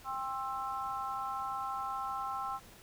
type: harmonic tone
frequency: 264.9 Hz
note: C4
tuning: 22 cents sharp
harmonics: 3 / 4 / 5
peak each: -39 / -39 / -39 dBFS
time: 0.04-2.6 s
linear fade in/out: 50 ms
effects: pink hiss -56 dBFS RMS until 2.82 s